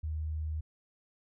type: tone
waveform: sine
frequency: 77.78 Hz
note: D#2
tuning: in tune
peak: -32 dBFS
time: 0.03-0.61 s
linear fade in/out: 10 ms
effects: none